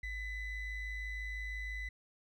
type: ring-modulated tone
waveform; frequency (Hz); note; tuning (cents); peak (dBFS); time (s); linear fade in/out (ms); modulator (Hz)
triangle; 977; B5; -19; -33; 0.03-1.89; 5; 1030
effects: none